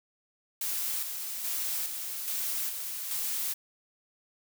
blue noise with tremolo, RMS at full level -32 dBFS, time 0.61-3.54 s, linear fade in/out 5 ms, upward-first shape square, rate 1.2 Hz, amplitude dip 40%, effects none

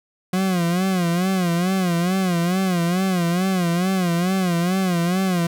40% pulse tone with vibrato, 180 Hz, F#3, 47 cents flat, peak -17 dBFS, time 0.33-5.47 s, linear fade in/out 5 ms, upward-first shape sine, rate 2.3 Hz, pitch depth 110 cents each way, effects none

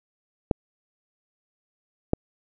clicks, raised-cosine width 2 ms, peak -6 dBFS, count 2, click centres 0.512 / 2.134 s, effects none

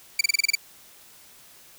20% pulse tone bursts, 2317 Hz, D7, 24 cents flat, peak -12 dBFS, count 8, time 0.19-0.553 s, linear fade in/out 5 ms, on 20 ms, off 29 ms, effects white hiss -51 dBFS RMS until 1.78 s

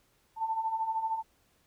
sine beating tone pair, 880 / 893 Hz, A5 / A5, 0 / +25 cents, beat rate 13 Hz, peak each -36 / -30 dBFS, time 0.36-1.23 s, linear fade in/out 50 ms, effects pink hiss -69 dBFS RMS until 1.66 s

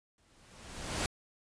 pink noise with exponential growth, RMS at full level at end -31 dBFS, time 0.18-1.06 s, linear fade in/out 1 ms, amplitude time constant 190 ms, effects resampled to 22050 Hz

